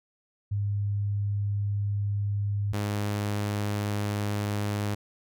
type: tone pair in turn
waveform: sine / sawtooth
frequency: 101.7 / 103.18 Hz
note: G#2 / G#2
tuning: -36 / -11 cents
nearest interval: unison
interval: 25 cents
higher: second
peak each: -25 / -23 dBFS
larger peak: second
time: 0.51-2.73 / 2.73-4.95 s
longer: neither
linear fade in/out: 10 ms
effects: none